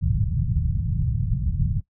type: low-pass noise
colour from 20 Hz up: white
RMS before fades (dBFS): -23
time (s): 0.01-1.81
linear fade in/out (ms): 20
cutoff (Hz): 160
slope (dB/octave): 48
effects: noise-tail reverb RT60 0.1 s tail -17 dB re dry